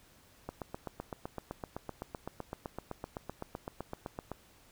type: click train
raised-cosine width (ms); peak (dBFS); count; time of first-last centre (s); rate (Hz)
1; -24; 31; 0.49-4.317; 7.84
effects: pink hiss -62 dBFS RMS until 4.71 s